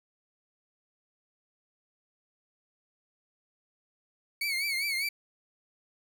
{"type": "tone with vibrato", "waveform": "30% pulse", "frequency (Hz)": 2217, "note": "C#7", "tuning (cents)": 0, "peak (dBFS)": -26, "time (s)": [4.41, 5.09], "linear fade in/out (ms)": 5, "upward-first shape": "triangle", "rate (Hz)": 5, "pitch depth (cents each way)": 110, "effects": []}